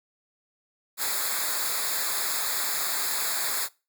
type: noise with comb filter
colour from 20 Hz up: white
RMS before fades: -28 dBFS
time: 0.97-3.69 s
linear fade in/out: 50 ms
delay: 0.34 ms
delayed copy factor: -1
effects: noise-tail reverb RT60 0.3 s tail -23 dB re dry